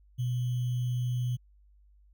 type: tone with sample-and-hold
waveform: sine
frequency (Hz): 123.47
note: B2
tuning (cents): 0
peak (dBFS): -27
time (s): 0.18-1.37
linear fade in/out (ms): 20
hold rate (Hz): 3150
effects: added 50 Hz sine -57 dBFS peak until 2.13 s